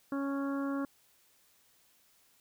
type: harmonic tone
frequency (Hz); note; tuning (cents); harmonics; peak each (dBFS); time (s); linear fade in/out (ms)
277.2; C#4; 0; 1 / 2 / 3 / 4 / 5 / 6; -32 / -41 / -50 / -43 / -45 / -52; 0.12-0.85; 2
effects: white hiss -67 dBFS RMS until 2.4 s